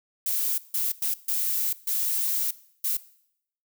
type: noise bursts at uneven times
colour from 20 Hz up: violet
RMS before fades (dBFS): -26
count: 6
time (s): 0.26-0.58 / 0.74-0.92 / 1.02-1.14 / 1.28-1.73 / 1.87-2.51 / 2.84-2.97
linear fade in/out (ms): 5
effects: noise-tail reverb RT60 0.7 s tail -19 dB re dry